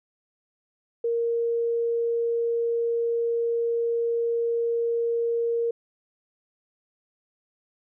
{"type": "tone", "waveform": "sine", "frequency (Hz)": 466.2, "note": "A#4", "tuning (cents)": 0, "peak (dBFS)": -22, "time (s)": [1.04, 5.71], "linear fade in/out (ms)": 5, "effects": []}